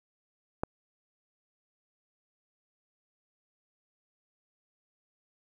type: click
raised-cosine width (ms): 1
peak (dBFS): -15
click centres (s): 0.635
effects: 9-bit